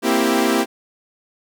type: chord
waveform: sawtooth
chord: C dominant seventh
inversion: third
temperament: equal with one note detuned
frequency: 233.1 / 262.7 / 329.6 / 392 Hz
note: Bb3 / C4 / E4 / G4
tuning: 0 / +7 / 0 / 0 cents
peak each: -17 dBFS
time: 0.02-0.66 s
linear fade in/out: 50 ms
effects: none